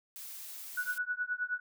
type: noise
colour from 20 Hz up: blue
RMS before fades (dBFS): -45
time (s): 0.16-0.98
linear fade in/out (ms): 0
type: tone with tremolo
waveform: sine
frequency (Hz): 1474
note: F#6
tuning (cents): -7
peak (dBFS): -28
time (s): 0.77-1.6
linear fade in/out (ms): 5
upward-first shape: triangle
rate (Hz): 9.5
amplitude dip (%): 100
effects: none